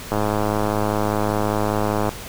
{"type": "click train", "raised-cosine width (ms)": 1, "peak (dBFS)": -7, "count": 208, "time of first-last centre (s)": [0.12, 2.091], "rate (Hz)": 105, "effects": ["pink hiss -35 dBFS RMS until 2.28 s"]}